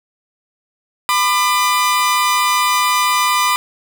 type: tone pair together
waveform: sawtooth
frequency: 1000 / 1199.1 Hz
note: B5 / D6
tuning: +21 / +36 cents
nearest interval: minor third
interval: 315 cents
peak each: -12 dBFS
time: 1.09-3.56 s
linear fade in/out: 0 ms
effects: none